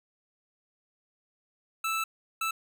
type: tone bursts at uneven times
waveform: 25% pulse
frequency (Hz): 1318.5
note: E6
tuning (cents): 0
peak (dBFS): -24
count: 2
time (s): 1.84-2.04 / 2.41-2.51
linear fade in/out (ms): 5
effects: none